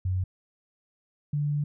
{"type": "tone pair in turn", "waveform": "sine", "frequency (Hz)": [92.5, 146.46], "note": ["F#2", "D3"], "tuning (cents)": [0, -4], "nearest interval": "minor sixth", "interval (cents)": 796, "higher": "second", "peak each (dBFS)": -24, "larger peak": "neither", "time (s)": [[0.05, 0.24], [1.33, 1.64]], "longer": "second", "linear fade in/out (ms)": 5, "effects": []}